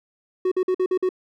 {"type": "tone bursts", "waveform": "triangle", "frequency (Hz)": 370, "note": "F#4", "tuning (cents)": 0, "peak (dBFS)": -16, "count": 6, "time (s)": [0.45, 1.091], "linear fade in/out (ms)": 5, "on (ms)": 66, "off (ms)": 49, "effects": []}